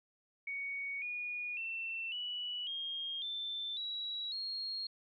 sine tone with pitch steps, 2234 / 2450 / 2688 / 2948 / 3233 / 3546 / 3890 / 4266 Hz, C#7 / D#7 / E7 / F#7 / G#7 / A7 / B7 / C8, +13 / -27 / +33 / -7 / -47 / +13 / -27 / +33 cents, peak -37 dBFS, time 0.47-4.87 s, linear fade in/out 5 ms, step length 550 ms, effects none

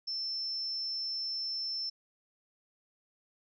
sine tone, 5330 Hz, E8, 18 cents sharp, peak -33 dBFS, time 0.07-1.9 s, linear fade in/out 10 ms, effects none

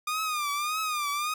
sawtooth tone with vibrato, 1214 Hz, D#6, 43 cents flat, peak -24 dBFS, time 0.07-1.34 s, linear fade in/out 5 ms, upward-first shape triangle, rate 1.7 Hz, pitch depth 110 cents each way, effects none

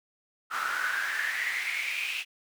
brown noise with high-pass filter sweep, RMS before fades -31 dBFS, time 0.5-2.25 s, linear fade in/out 50 ms, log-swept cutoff 1300 to 2700 Hz, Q 8.5, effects none

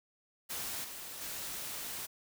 white noise with level steps, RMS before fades -39 / -45 / -41 dBFS, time 0.49-2.07 s, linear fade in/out 20 ms, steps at 0.84 / 1.21 s, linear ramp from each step 5 ms, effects none

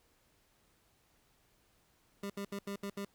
25% pulse tone bursts at uneven times, 200 Hz, G3, 35 cents sharp, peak -34 dBFS, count 6, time 2.23-2.3 / 2.37-2.45 / 2.52-2.59 / 2.67-2.76 / 2.83-2.9 / 2.97-3.05 s, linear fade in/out 5 ms, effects pink hiss -71 dBFS RMS until 3.14 s

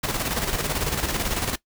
pink noise with tremolo, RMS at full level -24 dBFS, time 0.03-1.56 s, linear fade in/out 10 ms, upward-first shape square, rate 18 Hz, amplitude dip 50%, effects noise-tail reverb RT60 0.1 s tail -19 dB re dry

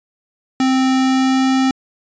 square tone with pitch glide, 261.6 to 263.3 Hz, C4 to C4, 0 to +11 cents, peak -13 dBFS, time 0.6-1.71 s, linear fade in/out 2 ms, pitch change +11 cents, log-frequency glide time 0.93-1.49 s, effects resampled to 16000 Hz

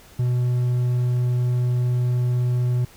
triangle tone, 123.47 Hz, B2, in tune, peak -16 dBFS, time 0.19-2.85 s, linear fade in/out 5 ms, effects pink hiss -49 dBFS RMS until 2.96 s

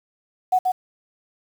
sine tone with echo, 740 Hz, F#5, in tune, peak -14 dBFS, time 0.52-0.59 s, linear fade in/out 10 ms, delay 130 ms, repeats 1, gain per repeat -3 dB, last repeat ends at 0.72 s, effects 7-bit

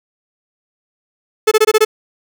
45% pulse tone bursts, 433.5 Hz, A4, 26 cents flat, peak -7 dBFS, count 6, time 1.47-1.85 s, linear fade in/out 10 ms, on 45 ms, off 22 ms, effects none

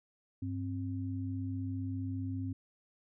sine tone pair together, 99.69 / 264.3 Hz, G2 / C4, +30 / +18 cents, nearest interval octave + perfect fourth, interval 1688 cents, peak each -36 / -38 dBFS, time 0.42-2.53 s, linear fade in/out 5 ms, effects none

